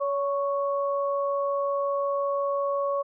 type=tone pair together; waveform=sine; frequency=563.2 / 1108.7 Hz; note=C#5 / C#6; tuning=+27 / 0 cents; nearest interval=octave; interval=1173 cents; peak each=-25 / -29 dBFS; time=0-3.03 s; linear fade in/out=20 ms; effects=none